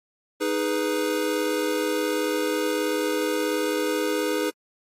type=chord; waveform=square; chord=G# minor; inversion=second; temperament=equal; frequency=311.1 / 415.3 / 493.9 Hz; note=D#4 / G#4 / B4; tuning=0 / 0 / 0 cents; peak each=-28 dBFS; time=0.4-4.51 s; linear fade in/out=20 ms; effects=AAC 48 kbps